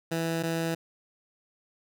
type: tone pair in turn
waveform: 15% pulse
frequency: 164.81 / 164.81 Hz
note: E3 / E3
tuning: 0 / 0 cents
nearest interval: unison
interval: 0 cents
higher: neither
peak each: -21 dBFS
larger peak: neither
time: 0.11-0.43 / 0.43-0.75 s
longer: neither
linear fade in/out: 10 ms
effects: none